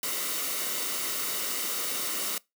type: noise with comb filter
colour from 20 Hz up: white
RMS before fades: -31 dBFS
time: 0.03-2.38 s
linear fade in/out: 2 ms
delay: 1.2 ms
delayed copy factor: -0.5
effects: noise-tail reverb RT60 0.2 s tail -23 dB re dry + high-pass 200 Hz 12 dB/octave